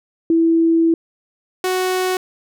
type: tone pair in turn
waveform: sine / sawtooth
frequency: 329.6 / 370 Hz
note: E4 / F#4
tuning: 0 / 0 cents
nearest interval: major second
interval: 200 cents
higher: second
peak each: -11 / -13 dBFS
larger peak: first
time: 0.3-0.94 / 1.64-2.17 s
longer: first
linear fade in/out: 2 ms
effects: none